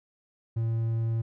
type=tone; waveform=triangle; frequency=113.8 Hz; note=A#2; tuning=41 cents flat; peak=-23 dBFS; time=0.56-1.22 s; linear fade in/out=10 ms; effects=none